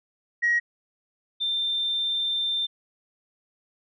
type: tone pair in turn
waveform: sine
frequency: 1897 / 3581 Hz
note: A#6 / A7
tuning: +30 / +30 cents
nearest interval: major seventh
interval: 1100 cents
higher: second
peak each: -18 / -23 dBFS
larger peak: first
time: 0.42-0.6 / 1.4-2.67 s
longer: second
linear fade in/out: 20 ms
effects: tanh soft clip ceiling -15 dBFS